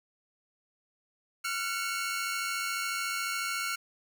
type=tone cluster; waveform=sawtooth; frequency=1370 / 1464 / 2212 Hz; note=F6 / F#6 / C#7; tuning=-34 / -19 / -4 cents; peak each=-30 / -35 / -32 dBFS; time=1.44-3.76 s; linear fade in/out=10 ms; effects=none

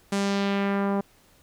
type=tone with low-pass filter sweep; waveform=sawtooth; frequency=198.9 Hz; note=G3; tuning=25 cents sharp; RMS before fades=-25 dBFS; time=0.12-1.01 s; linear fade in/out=5 ms; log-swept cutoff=9000 to 890 Hz; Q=1.3; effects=pink hiss -59 dBFS RMS until 1.42 s

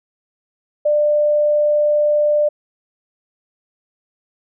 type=tone; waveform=sine; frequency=595 Hz; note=D5; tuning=22 cents sharp; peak=-12 dBFS; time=0.85-2.49 s; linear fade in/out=10 ms; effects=none

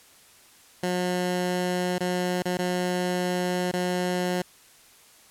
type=tone with dropouts; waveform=15% pulse; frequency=180.1 Hz; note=F#3; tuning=46 cents flat; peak=-18 dBFS; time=0.83-4.42 s; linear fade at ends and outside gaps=5 ms; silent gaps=1.983-2.005 / 2.424-2.454 / 2.573-2.588 / 3.715-3.735 s; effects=white hiss -54 dBFS RMS until 5.3 s + low-pass 12000 Hz 12 dB/octave

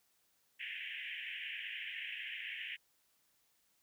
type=band-pass noise; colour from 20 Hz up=white; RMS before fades=-44 dBFS; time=0.59-2.77 s; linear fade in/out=20 ms; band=1700 to 3100 Hz; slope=96 dB/octave; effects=white hiss -75 dBFS RMS until 3.82 s

